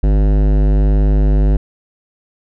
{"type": "tone with hard clipping", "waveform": "sine", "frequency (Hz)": 50.7, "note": "G#1", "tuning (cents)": -41, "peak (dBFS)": -11, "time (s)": [0.03, 1.57], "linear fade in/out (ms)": 5, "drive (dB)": 17, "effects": []}